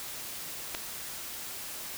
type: clicks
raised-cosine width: 0.2 ms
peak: -23 / -15 dBFS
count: 2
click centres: 0.746 / 0.749 s
effects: white hiss -40 dBFS RMS until 1.97 s